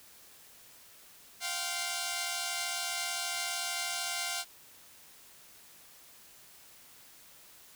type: chord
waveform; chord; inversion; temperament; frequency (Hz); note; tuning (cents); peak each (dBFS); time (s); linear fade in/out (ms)
5% pulse; F suspended second; none; equal with one note detuned; 698.5 / 771.9 / 1046.5; F5 / G5 / C6; 0 / -27 / 0; -24 / -26 / -30; 1.4-4.45; 50
effects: white hiss -56 dBFS RMS until 7.75 s